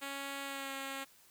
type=tone with pitch glide; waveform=5% pulse; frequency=277.2 to 271.8 Hz; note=C#4 to C#4; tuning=0 to -34 cents; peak=-28 dBFS; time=0.01-1.05 s; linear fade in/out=20 ms; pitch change=-34 cents; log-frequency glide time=0.44-0.72 s; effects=white hiss -63 dBFS RMS until 1.3 s